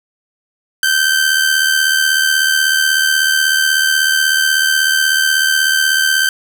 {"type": "tone with amplitude modulation", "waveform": "sawtooth", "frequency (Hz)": 1552, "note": "G6", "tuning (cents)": -18, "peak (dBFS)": -5, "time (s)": [0.83, 6.29], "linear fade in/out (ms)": 2, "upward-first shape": "sine", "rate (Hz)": 76.3, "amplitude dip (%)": 55, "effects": []}